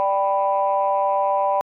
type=chord; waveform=sine; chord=G major; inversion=second; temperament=equal; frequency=587.3 / 784 / 987.8 Hz; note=D5 / G5 / B5; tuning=0 / 0 / 0 cents; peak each=-21 dBFS; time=0-1.61 s; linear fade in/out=0 ms; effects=tanh soft clip ceiling -9 dBFS